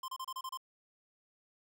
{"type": "tone bursts", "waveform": "square", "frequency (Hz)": 1046.5, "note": "C6", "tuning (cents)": 0, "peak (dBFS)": -39, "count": 7, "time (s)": [0.03, 0.574], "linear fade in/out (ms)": 5, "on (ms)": 52, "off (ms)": 30, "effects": []}